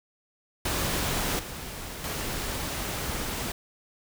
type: noise with level steps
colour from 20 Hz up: pink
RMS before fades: -28 / -38 / -32 dBFS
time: 0.65-3.52 s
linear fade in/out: 5 ms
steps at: 1.39 / 2.04 s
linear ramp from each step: 2 ms
effects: none